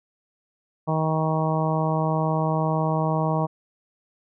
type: harmonic tone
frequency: 158 Hz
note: D#3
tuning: 27 cents sharp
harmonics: 1 / 2 / 3 / 4 / 5 / 6 / 7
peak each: -23 / -31 / -31 / -28 / -30 / -30 / -32 dBFS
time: 0.87-3.47 s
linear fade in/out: 20 ms
effects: none